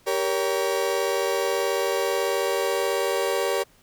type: chord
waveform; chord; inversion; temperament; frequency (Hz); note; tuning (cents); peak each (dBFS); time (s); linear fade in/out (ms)
35% pulse; G diminished; none; just; 392 / 470.4 / 564.5; G4 / Bb4 / Db5; 0 / +16 / +31; -25; 0.06-3.64; 20
effects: pink hiss -58 dBFS RMS until 3.82 s